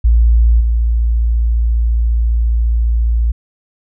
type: tone with level steps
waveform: sine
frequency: 57.3 Hz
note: A#1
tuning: 29 cents flat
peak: -6 / -10 dBFS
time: 0.04-3.32 s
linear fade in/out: 10 ms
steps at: 0.6 s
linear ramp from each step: 10 ms
effects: none